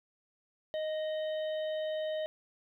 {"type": "harmonic tone with a mistuned harmonic", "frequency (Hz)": 622.3, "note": "D#5", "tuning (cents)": 0, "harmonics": [1, 3, 5, 6], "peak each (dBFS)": [-32, -48, -48, -51], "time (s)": [0.74, 2.26], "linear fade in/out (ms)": 0, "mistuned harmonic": 5, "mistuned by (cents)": -34, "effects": ["12-bit"]}